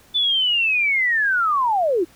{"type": "linear sweep", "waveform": "sine", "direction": "down", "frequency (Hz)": [3520, 311.1], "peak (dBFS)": -16, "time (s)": [0.14, 2.05], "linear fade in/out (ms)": 20, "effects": ["pink hiss -52 dBFS RMS until 2.15 s"]}